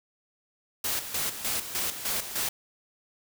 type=noise with tremolo; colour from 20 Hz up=white; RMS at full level=-29 dBFS; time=0.84-2.49 s; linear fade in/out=5 ms; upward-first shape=square; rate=3.3 Hz; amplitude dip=65%; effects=none